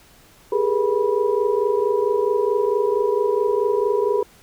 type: tone cluster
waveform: sine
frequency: 398.6 / 423.1 / 482.2 / 977 Hz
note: G4 / G#4 / B4 / B5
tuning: +29 / +32 / -41 / -19 cents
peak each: -22 / -20 / -23 / -27 dBFS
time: 0.52-4.23 s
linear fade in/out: 5 ms
effects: pink hiss -51 dBFS RMS until 4.42 s